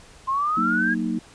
sine exponential sweep, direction up, 1046 to 1664 Hz, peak -20 dBFS, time 0.27-0.95 s, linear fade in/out 20 ms
sine chord, D# minor, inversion first, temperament just, 186.68 / 233.3 / 311.1 Hz, F#3 / A#3 / D#4, +16 / +2 / 0 cents, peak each -28 / -25 / -28 dBFS, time 0.57-1.19 s, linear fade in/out 5 ms
effects pink hiss -49 dBFS RMS until 1.34 s + resampled to 22050 Hz

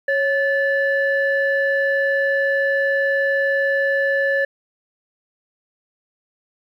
sine tone pair together, 551 / 1739.7 Hz, C#5 / A6, -11 / -20 cents, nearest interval octave + minor sixth, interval 1991 cents, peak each -18 dBFS, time 0.08-4.45 s, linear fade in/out 5 ms, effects tanh soft clip ceiling -10 dBFS + 9-bit

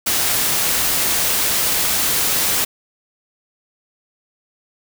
white noise, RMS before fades -18 dBFS, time 0.06-2.65 s, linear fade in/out 10 ms, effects none

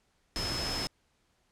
sine tone in noise, 5190 Hz, E8, 28 cents flat, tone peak -34 dBFS, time 0.36-0.87 s, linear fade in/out 0 ms, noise pink, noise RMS -35 dBFS, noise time 0.36-0.87 s, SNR -2 dB, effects pink hiss -72 dBFS RMS until 1.51 s + low-pass 9000 Hz 12 dB/octave

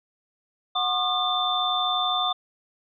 sine tone cluster, 733 / 1084 / 1216 / 3552 Hz, F#5 / C#6 / D#6 / A7, -16 / -39 / -40 / +16 cents, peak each -27 / -32 / -28 / -25 dBFS, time 0.75-2.33 s, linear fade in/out 10 ms, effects none

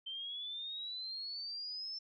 sine exponential sweep, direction up, 3108 to 5340 Hz, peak -40 dBFS, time 0.06-1.99 s, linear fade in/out 10 ms, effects none

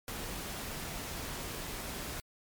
pink noise, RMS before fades -40 dBFS, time 0.08-2.2 s, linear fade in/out 0 ms, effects MP3 96 kbps

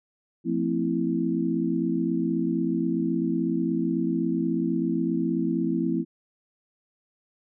sine chord, F major seventh, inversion none, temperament equal with one note detuned, 174.61 / 225.3 / 261.6 / 329.6 Hz, F3 / A3 / C4 / E4, 0 / +41 / 0 / 0 cents, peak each -29 / -29 / -28 / -27 dBFS, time 0.44-6.05 s, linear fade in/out 50 ms, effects none

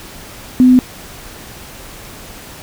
sine tone, 253.1 Hz, B3, 43 cents sharp, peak -4 dBFS, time 0.6-0.79 s, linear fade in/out 0 ms, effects pink hiss -34 dBFS RMS until 2.62 s

